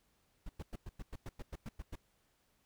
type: noise bursts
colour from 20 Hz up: brown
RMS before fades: -43 dBFS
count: 12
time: 0.46-1.956 s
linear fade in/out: 5 ms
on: 33 ms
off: 100 ms
effects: pink hiss -75 dBFS RMS until 2.65 s